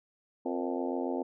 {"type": "harmonic tone with a mistuned harmonic", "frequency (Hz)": 87.31, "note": "F2", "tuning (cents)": 0, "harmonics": [3, 4, 5, 6, 7, 8, 9, 10], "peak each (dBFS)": [-34, -36, -38, -40, -41, -42, -43, -44], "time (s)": [0.45, 1.23], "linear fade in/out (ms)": 10, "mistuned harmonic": 5, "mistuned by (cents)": 91, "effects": []}